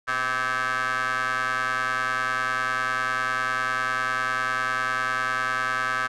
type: ring-modulated tone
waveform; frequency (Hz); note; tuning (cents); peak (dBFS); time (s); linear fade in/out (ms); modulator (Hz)
25% pulse; 130; C3; -11; -17; 0.07-6.08; 20; 1420
effects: low-pass 8000 Hz 12 dB/octave